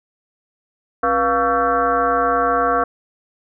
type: tone with frequency modulation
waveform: sine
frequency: 914 Hz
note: A#5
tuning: 34 cents flat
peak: -14 dBFS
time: 1.03-2.84 s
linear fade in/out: 5 ms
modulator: 214 Hz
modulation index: 2.5
effects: none